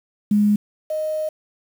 sine tone pair in turn, 207.7 / 620.2 Hz, G#3 / D#5, 0 / -6 cents, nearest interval octave + perfect fifth, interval 1894 cents, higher second, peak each -13 / -21 dBFS, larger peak first, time 0.31-0.56 / 0.9-1.29 s, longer second, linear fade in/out 5 ms, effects 7-bit

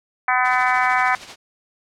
harmonic tone, 252.2 Hz, B3, 36 cents sharp, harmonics 3 / 4 / 5 / 6 / 7 / 8 / 9, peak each -21 / -22 / -23 / -24 / -24 / -25 / -26 dBFS, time 0.28-1.15 s, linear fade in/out 2 ms
white noise with tremolo, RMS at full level -32 dBFS, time 0.44-1.36 s, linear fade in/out 20 ms, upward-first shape triangle, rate 13 Hz, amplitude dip 60%
effects low-pass 5000 Hz 12 dB/octave

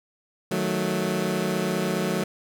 20% pulse chord, D# diminished, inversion none, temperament equal, 155.56 / 185 / 220 Hz, D#3 / F#3 / A3, 0 / 0 / 0 cents, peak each -26 / -21 / -24 dBFS, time 0.51-2.24 s, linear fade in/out 5 ms, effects none

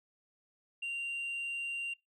sine tone, 2771 Hz, F7, 14 cents flat, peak -32 dBFS, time 0.82-1.94 s, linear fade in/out 10 ms, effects noise-tail reverb RT60 0.2 s tail -25 dB re dry + tanh soft clip ceiling -34 dBFS

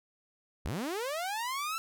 sawtooth linear sweep, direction up, 46.71 to 1349 Hz, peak -29 dBFS, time 0.65-1.78 s, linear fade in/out 0 ms, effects none

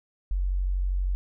sine tone, 46.25 Hz, F#1, in tune, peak -23 dBFS, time 0.31-1.15 s, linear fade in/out 0 ms, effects none

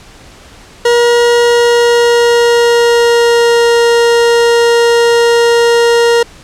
40% pulse tone with pitch glide, 476 to 469.4 Hz, A#4 to A#4, +36 to +12 cents, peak -5 dBFS, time 0.85-6.23 s, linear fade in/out 5 ms, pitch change -24 cents, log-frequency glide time 1.39-3.68 s, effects pink hiss -37 dBFS RMS until 6.43 s + low-pass 8000 Hz 12 dB/octave

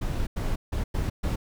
brown noise bursts at uneven times, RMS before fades -27 dBFS, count 5, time 0.01-0.27 / 0.36-0.56 / 0.72-0.84 / 0.94-1.1 / 1.23-1.36 s, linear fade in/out 10 ms, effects none

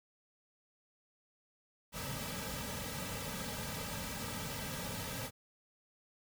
pink noise with comb filter, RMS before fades -41 dBFS, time 1.92-5.31 s, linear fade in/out 50 ms, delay 2.8 ms, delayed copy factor -0.95, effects none

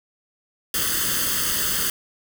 white noise with comb filter, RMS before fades -23 dBFS, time 0.74-1.9 s, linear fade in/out 2 ms, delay 0.63 ms, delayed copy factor +0.8, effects none

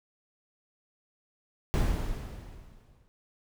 brown noise with exponential decay, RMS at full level -23 dBFS, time 1.74-3.08 s, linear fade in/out 0 ms, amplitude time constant 290 ms, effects none

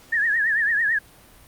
sine tone with vibrato, 1760 Hz, A6, in tune, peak -18 dBFS, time 0.12-0.99 s, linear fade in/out 10 ms, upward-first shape triangle, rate 9 Hz, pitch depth 140 cents each way, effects pink hiss -50 dBFS RMS until 1.47 s + Opus 48 kbps

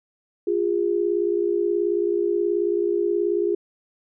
sine tone pair together, 349.2 / 407.8 Hz, F4 / G#4, 0 / -32 cents, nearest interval minor third, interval 268 cents, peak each -22 dBFS, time 0.47-3.55 s, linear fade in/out 5 ms, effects none

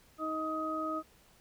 harmonic tone, 314.5 Hz, D#4, 19 cents sharp, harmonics 1 / 2 / 4, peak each -37 / -39 / -35 dBFS, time 0.18-1.03 s, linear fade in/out 50 ms, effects pink hiss -63 dBFS RMS until 1.4 s

